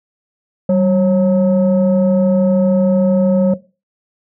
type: tone pair together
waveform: sine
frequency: 192.33 / 544 Hz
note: G3 / C#5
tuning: -33 / -33 cents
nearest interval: octave + tritone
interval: 1800 cents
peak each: -11 dBFS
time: 0.69-3.54 s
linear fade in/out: 5 ms
effects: noise-tail reverb RT60 0.3 s tail -18 dB re dry + tanh soft clip ceiling -6 dBFS